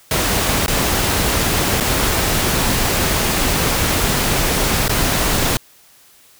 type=noise with dropouts; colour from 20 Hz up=pink; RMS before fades=-17 dBFS; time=0.11-5.57 s; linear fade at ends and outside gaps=1 ms; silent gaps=0.662-0.68 / 1.801-1.807 / 4.881-4.894 s; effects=white hiss -49 dBFS RMS until 6.39 s